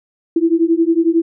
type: beating tone pair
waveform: sine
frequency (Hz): 326.2 / 337.2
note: E4 / E4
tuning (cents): -18 / +39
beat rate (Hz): 11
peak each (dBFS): -14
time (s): 0.36-1.22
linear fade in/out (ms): 5
effects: none